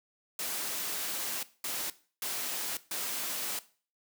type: noise bursts at uneven times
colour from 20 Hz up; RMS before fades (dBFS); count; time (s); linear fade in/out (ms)
white; -35; 4; 0.39-1.43 / 1.64-1.9 / 2.22-2.77 / 2.91-3.59; 2
effects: noise-tail reverb RT60 0.4 s tail -17 dB re dry + high-pass 200 Hz 12 dB/octave